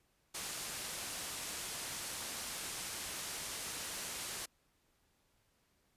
white low-pass noise, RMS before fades -43 dBFS, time 0.34-4.46 s, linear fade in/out 10 ms, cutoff 11000 Hz, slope 24 dB/octave, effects pink hiss -75 dBFS RMS until 5.96 s + resampled to 32000 Hz

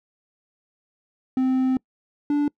triangle tone pair in turn, 259.6 / 291.4 Hz, C4 / D4, -13 / -13 cents, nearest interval major second, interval 200 cents, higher second, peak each -16 dBFS, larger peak neither, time 1.37-1.77 / 2.3-2.48 s, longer first, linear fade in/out 2 ms, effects noise-tail reverb RT60 0.1 s tail -25 dB re dry

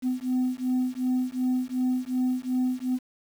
sine beating tone pair, 252.3 / 255 Hz, B3 / C4, +37 / -44 cents, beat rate 2.7 Hz, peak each -25 dBFS, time 0.02-2.99 s, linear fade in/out 50 ms, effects tanh soft clip ceiling -20 dBFS + 8-bit

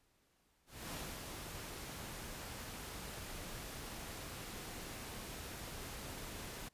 pink noise with ADSR envelope, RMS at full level -44 dBFS, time 0.66-6.69 s, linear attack 260 ms, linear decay 280 ms, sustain -3 dB, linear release 13 ms, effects pink hiss -75 dBFS RMS until 6.73 s + resampled to 32000 Hz

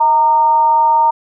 sine tone with amplitude modulation, 922 Hz, A#5, 19 cents flat, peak -6 dBFS, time 0-1.11 s, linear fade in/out 10 ms, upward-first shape sine, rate 287 Hz, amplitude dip 45%, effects none

